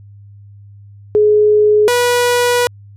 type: tone pair in turn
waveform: sine / sawtooth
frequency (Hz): 421.6 / 487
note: G#4 / B4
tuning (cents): +26 / -24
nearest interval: major second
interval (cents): 250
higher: second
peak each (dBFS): -7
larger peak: neither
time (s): 1.15-1.88 / 1.88-2.67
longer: second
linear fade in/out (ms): 0
effects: added 101 Hz sine -36 dBFS peak until 2.96 s + resampled to 32000 Hz